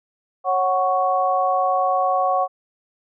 sine tone cluster, 550 / 741 / 1111 Hz, C#5 / F#5 / C#6, -14 / +2 / +4 cents, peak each -23 / -19 / -22 dBFS, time 0.44-2.48 s, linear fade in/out 50 ms, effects none

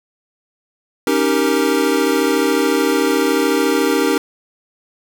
square chord, Eb dominant seventh, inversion third, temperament equal, 277.2 / 311.1 / 392 / 466.2 Hz, Db4 / Eb4 / G4 / Bb4, 0 / 0 / 0 / 0 cents, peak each -20 dBFS, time 1.07-4.18 s, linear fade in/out 2 ms, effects none

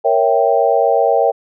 sine chord, A# diminished seventh, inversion none, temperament equal, 466.2 / 554.4 / 659.3 / 784 Hz, A#4 / C#5 / E5 / G5, 0 / 0 / 0 / 0 cents, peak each -16 dBFS, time 0.04-1.32 s, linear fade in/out 20 ms, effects none

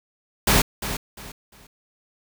pink noise with echo, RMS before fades -17 dBFS, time 0.47-0.62 s, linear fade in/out 5 ms, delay 350 ms, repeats 3, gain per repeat -11 dB, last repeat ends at 1.67 s, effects none

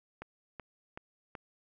click train, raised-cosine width 0.5 ms, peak -27 dBFS, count 4, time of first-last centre 0.22-1.352 s, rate 2.65 Hz, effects none

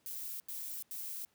violet noise bursts, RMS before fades -42 dBFS, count 3, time 0.06-1.25 s, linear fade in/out 0 ms, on 340 ms, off 85 ms, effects pink hiss -73 dBFS RMS until 1.34 s + high-pass 100 Hz 12 dB/octave

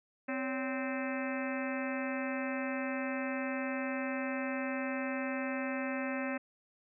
harmonic tone with a mistuned harmonic, 260 Hz, C4, 11 cents flat, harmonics 1 / 2 / 3 / 4 / 5 / 6 / 7 / 8 / 9 / 10, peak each -36 / -39 / -46 / -47 / -47 / -45 / -44 / -46 / -50 / -46 dBFS, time 0.28-6.38 s, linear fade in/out 10 ms, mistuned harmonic 2, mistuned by +130 cents, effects none

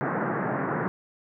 pink band-pass noise, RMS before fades -28 dBFS, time 0.01-0.88 s, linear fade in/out 0 ms, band 130 to 1800 Hz, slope 48 dB/octave, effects none

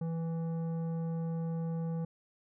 triangle tone with tanh clipping, 164.81 Hz, E3, in tune, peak -34 dBFS, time 0.01-2.05 s, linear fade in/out 5 ms, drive 15 dB, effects none

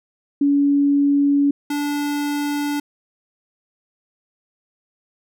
sine / square tone pair in turn, 283.7 / 290.3 Hz, C#4 / D4, +40 / -20 cents, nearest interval unison, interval 40 cents, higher second, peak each -13 / -21 dBFS, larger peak first, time 0.41-1.51 / 1.7-2.8 s, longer neither, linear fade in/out 5 ms, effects none

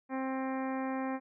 harmonic tone, 263.9 Hz, C4, 15 cents sharp, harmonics 1 / 2 / 3 / 4 / 5 / 6 / 7 / 8 / 9, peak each -34 / -40 / -40 / -43 / -50 / -50 / -48 / -53 / -53 dBFS, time 0.09-1.2 s, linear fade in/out 50 ms, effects none

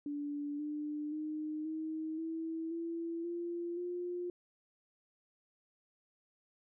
sine tone with pitch steps, 290.2 / 298.5 / 307.1 / 315.9 / 325 / 334.3 / 343.9 / 353.8 Hz, D4 / D4 / D#4 / D#4 / E4 / E4 / F4 / F4, -21 / +28 / -23 / +26 / -24 / +24 / -27 / +23 cents, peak -36 dBFS, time 0.06-4.3 s, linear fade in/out 2 ms, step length 530 ms, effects none

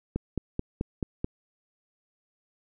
click train, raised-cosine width 3 ms, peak -15 dBFS, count 6, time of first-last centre 0.16-1.245 s, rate 4.61 Hz, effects none

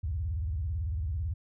sine tone with vibrato, 77.7 Hz, D#2, 2 cents flat, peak -29 dBFS, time 0.03-1.34 s, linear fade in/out 10 ms, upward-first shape square, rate 18 Hz, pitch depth 290 cents each way, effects none

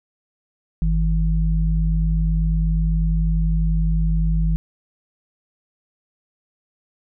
sine tone pair together, 49.85 / 161.6 Hz, G1 / E3, +30 / -34 cents, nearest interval octave + minor sixth, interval 2036 cents, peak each -17 / -21 dBFS, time 0.82-4.56 s, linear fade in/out 0 ms, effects none

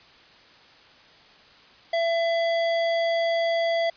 square tone, 670 Hz, E5, 28 cents sharp, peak -22 dBFS, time 1.93-3.9 s, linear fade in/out 5 ms, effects white hiss -52 dBFS RMS until 3.96 s + resampled to 11025 Hz

